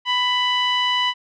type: tone with low-pass filter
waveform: sawtooth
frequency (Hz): 993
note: B5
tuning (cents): +9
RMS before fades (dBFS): -20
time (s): 0.05-1.14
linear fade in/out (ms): 50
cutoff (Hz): 3100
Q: 4
effects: none